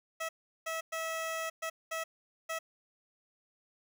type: tone bursts at uneven times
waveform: 15% pulse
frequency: 649 Hz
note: E5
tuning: 27 cents flat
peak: -28 dBFS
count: 6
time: 0.2-0.29 / 0.66-0.81 / 0.92-1.5 / 1.62-1.7 / 1.91-2.04 / 2.49-2.59 s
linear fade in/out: 10 ms
effects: 11-bit